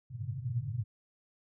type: band-pass noise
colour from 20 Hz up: pink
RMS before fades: -36 dBFS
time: 0.1-0.84 s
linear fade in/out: 10 ms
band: 100 to 140 Hz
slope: 96 dB/octave
effects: none